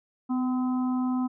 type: harmonic tone with a mistuned harmonic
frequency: 255.3 Hz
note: C4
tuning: 42 cents flat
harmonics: 1 / 3 / 4 / 5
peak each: -24 / -38 / -39 / -42 dBFS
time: 0.29-1.28 s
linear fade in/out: 20 ms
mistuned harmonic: 1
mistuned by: -15 cents
effects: none